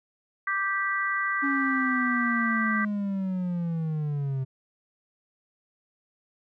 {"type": "chord", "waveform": "sine", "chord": "G major", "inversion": "second", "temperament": "just", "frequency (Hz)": [1176, 1568, 1960], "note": ["D6", "G6", "B6"], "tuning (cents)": [2, 0, -14], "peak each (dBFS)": -29, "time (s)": [0.47, 2.85], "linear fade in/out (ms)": 5}
{"type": "linear sweep", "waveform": "triangle", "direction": "down", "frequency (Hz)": [281.1, 130], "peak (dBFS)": -24, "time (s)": [1.42, 4.45], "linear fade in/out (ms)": 20}
{"effects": []}